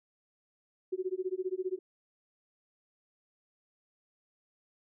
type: tone with tremolo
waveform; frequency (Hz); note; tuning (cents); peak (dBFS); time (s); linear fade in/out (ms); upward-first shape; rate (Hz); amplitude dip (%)
sine; 371.8; F#4; +8; -28; 0.92-1.79; 10; sine; 15; 100
effects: none